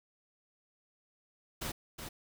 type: noise with echo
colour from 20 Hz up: pink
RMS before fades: -38 dBFS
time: 1.61-1.72 s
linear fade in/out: 10 ms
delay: 370 ms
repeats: 1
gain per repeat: -6 dB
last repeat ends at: 2.09 s
effects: none